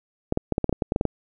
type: clicks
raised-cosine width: 2 ms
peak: -8 dBFS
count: 12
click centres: 0.324 / 0.374 / 0.523 / 0.581 / 0.643 / 0.694 / 0.727 / 0.822 / 0.921 / 0.961 / 1.011 / 1.053 s
effects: none